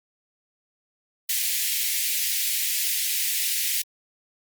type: high-pass noise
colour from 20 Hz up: white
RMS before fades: -25 dBFS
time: 1.29-3.82 s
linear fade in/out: 5 ms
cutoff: 1900 Hz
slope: 48 dB/octave
effects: Opus 32 kbps